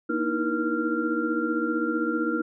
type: tone cluster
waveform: sine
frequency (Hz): 237.1 / 307.9 / 323.4 / 476.4 / 1386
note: A#3 / D#4 / E4 / A#4 / F6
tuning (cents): +30 / -18 / -33 / +38 / -14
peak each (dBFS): -31 / -29 / -28 / -32 / -30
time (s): 0.09-2.42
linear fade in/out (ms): 10
effects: none